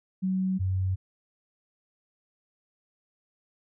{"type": "tone pair in turn", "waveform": "sine", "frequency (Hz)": [187.9, 93.95], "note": ["F#3", "F#2"], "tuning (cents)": [27, 27], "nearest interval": "octave", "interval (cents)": 1200, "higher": "first", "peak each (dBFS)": -24, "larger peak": "neither", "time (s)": [[0.22, 0.59], [0.59, 0.96]], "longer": "neither", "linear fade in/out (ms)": 20, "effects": []}